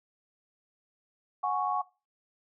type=chord; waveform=sine; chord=F# suspended second; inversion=none; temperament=equal with one note detuned; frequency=734.9 / 830.6 / 1108.7 Hz; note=F#5 / G#5 / C#6; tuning=-12 / 0 / 0 cents; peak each=-31 / -32 / -30 dBFS; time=1.43-1.82 s; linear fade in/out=10 ms; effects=noise-tail reverb RT60 0.3 s tail -21 dB re dry